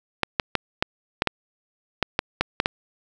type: clicks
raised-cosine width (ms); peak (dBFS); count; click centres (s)
0.3; -3; 11; 0.233 / 0.398 / 0.553 / 0.825 / 1.221 / 1.273 / 2.027 / 2.191 / 2.41 / 2.601 / 2.659
effects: 7-bit